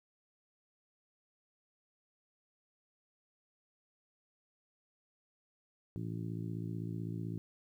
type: harmonic tone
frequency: 55.8 Hz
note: A1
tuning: 25 cents sharp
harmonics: 2 / 3 / 4 / 5 / 6 / 7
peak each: -40 / -41 / -51 / -47 / -48 / -55 dBFS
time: 5.96-7.38 s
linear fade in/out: 0 ms
effects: 12-bit